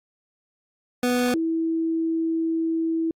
25% pulse / sine tone pair in turn, 246.9 / 326.5 Hz, B3 / E4, 0 / -17 cents, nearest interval perfect fourth, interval 483 cents, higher second, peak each -16 / -21 dBFS, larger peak first, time 1.03-1.34 / 1.34-3.11 s, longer second, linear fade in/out 2 ms, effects AAC 64 kbps

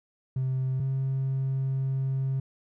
triangle tone pair in turn, 130.81 / 133.79 Hz, C3 / C3, 0 / +39 cents, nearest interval unison, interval 39 cents, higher second, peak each -22 dBFS, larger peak neither, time 0.36-0.8 / 0.8-2.4 s, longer second, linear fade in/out 5 ms, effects tanh soft clip ceiling -21 dBFS

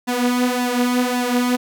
sawtooth tone with flanger, 247 Hz, B3, in tune, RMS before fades -19 dBFS, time 0.07-1.57 s, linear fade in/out 20 ms, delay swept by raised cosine 1.1 to 5 ms, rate 1.8 Hz, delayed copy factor +0.65, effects none

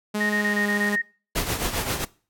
sawtooth tone with pitch glide, 210 to 205.9 Hz, G#3 to G#3, +19 to -15 cents, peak -20 dBFS, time 0.14-0.96 s, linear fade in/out 10 ms, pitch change -34 cents, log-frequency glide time 0.28-0.65 s
sine tone bursts, 1858 Hz, A#6, 6 cents flat, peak -22 dBFS, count 7, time 0.2-1.02 s, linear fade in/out 10 ms, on 100 ms, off 20 ms
pink noise with tremolo, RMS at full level -24 dBFS, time 1.35-2.05 s, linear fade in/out 10 ms, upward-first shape triangle, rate 7.5 Hz, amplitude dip 70%
effects noise-tail reverb RT60 0.4 s tail -22 dB re dry + AAC 64 kbps

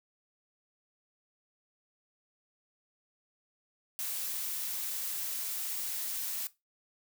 blue noise, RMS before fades -36 dBFS, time 3.99-6.47 s, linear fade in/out 0 ms, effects noise-tail reverb RT60 0.2 s tail -17 dB re dry

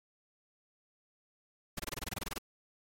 pink noise bursts, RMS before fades -38 dBFS, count 13, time 1.77-2.383 s, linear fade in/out 5 ms, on 25 ms, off 24 ms, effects AAC 48 kbps

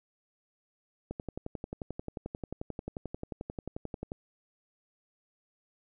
click train, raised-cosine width 2 ms, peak -23 dBFS, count 35, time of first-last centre 1.11-4.119 s, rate 11.3 Hz, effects none

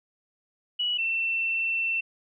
sine tone pair in turn, 2933 / 2689 Hz, F#7 / E7, -16 / +34 cents, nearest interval major second, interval 150 cents, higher first, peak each -24 dBFS, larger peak neither, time 0.79-0.98 / 0.98-2.01 s, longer second, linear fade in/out 10 ms, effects none

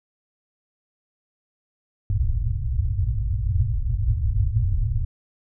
white low-pass noise, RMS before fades -22 dBFS, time 2.1-5.05 s, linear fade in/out 2 ms, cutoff 120 Hz, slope 96 dB/octave, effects none

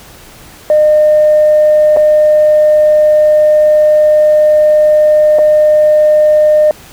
sine tone with dropouts, 608 Hz, D#5, 40 cents flat, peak -3 dBFS, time 0.7-6.71 s, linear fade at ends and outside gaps 1 ms, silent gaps 1.964-1.97 / 5.386-5.39 s, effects tanh soft clip ceiling 0 dBFS + pink hiss -36 dBFS RMS until 6.92 s

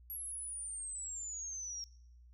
sine exponential sweep, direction down, 11550 to 5540 Hz, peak -40 dBFS, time 0.1-1.84 s, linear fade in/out 0 ms, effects noise-tail reverb RT60 0.8 s tail -23 dB re dry + added 60 Hz sine -56 dBFS peak until 2.33 s

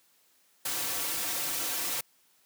white noise with comb filter, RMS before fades -32 dBFS, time 0.65-2.01 s, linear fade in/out 5 ms, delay 4.8 ms, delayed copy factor -0.85, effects white hiss -66 dBFS RMS until 2.45 s + high-pass 150 Hz 12 dB/octave

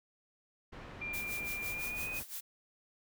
pink low-pass noise, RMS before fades -48 dBFS, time 0.72-2.23 s, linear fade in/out 10 ms, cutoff 2300 Hz, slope 12 dB/octave
sine tone with pitch glide, 2386 to 2493 Hz, D7 to D#7, +27 to +3 cents, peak -37 dBFS, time 1.01-2.2 s, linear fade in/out 10 ms, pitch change +76 cents, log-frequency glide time 1.69-2.08 s
blue noise with tremolo, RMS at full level -41 dBFS, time 1.13-2.41 s, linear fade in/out 10 ms, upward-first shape sine, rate 5.9 Hz, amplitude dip 80%
effects none

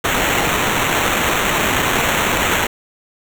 white noise with sample-and-hold, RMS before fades -17 dBFS, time 0.04-2.67 s, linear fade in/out 5 ms, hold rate 4900 Hz, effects none

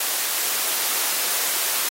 white high-pass noise, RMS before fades -23 dBFS, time 0-1.89 s, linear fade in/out 5 ms, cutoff 430 Hz, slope 12 dB/octave, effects AAC 48 kbps

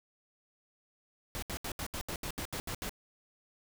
pink noise bursts, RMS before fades -38 dBFS, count 11, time 1.35-2.894 s, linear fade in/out 0 ms, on 74 ms, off 73 ms, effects none

